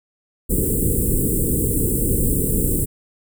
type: band-stop noise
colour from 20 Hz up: pink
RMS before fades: -19 dBFS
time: 0.49-2.86 s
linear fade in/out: 20 ms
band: 490 to 7800 Hz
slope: 96 dB/octave
effects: none